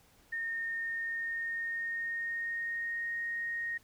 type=tone with pitch glide; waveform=sine; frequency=1833 to 1862.9 Hz; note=A#6 to A#6; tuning=-30 to -2 cents; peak=-33 dBFS; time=0.32-3.78 s; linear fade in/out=10 ms; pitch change=+28 cents; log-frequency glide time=0.83-3.22 s; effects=pink hiss -64 dBFS RMS until 3.83 s